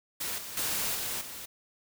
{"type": "noise with level steps", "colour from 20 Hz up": "white", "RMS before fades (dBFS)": [-34, -41, -31, -34, -42], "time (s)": [0.2, 1.46], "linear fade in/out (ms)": 10, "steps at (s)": [0.38, 0.57, 0.95, 1.21], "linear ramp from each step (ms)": 2, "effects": []}